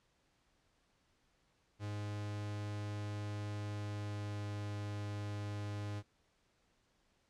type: tone with pitch glide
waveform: 45% pulse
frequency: 103.83 to 103.23 Hz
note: G#2 to G#2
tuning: 0 to -10 cents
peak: -39 dBFS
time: 1.79-6.03 s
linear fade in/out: 50 ms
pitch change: -10 cents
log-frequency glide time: 3.67-4.5 s
effects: pink hiss -75 dBFS RMS until 7.29 s + low-pass 7000 Hz 12 dB/octave